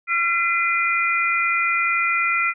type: tone cluster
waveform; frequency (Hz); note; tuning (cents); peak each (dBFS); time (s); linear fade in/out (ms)
sine; 1366 / 2034 / 2417; F6 / C7 / D7; -39 / -50 / +49; -22; 0.07-2.54; 50
effects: none